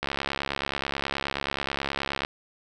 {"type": "click train", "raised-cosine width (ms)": 0.3, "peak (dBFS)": -11, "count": 155, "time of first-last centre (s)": [0.03, 2.249], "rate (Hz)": 69.4, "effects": []}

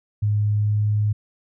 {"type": "tone with pitch glide", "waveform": "sine", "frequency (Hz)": [104.6, 105.21], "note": ["G#2", "G#2"], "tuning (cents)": [13, 23], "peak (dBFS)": -17, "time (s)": [0.22, 1.13], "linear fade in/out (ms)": 10, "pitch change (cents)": 10, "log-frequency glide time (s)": [0.53, 0.81], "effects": []}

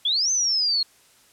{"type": "exponential two-way sweep", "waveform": "sine", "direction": "up then down", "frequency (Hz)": [3273, 6272, 4247], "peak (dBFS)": -19, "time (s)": [0.05, 0.83], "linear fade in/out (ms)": 5, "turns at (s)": 0.31, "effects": ["white hiss -56 dBFS RMS until 1.32 s", "low-pass 11000 Hz 12 dB/octave"]}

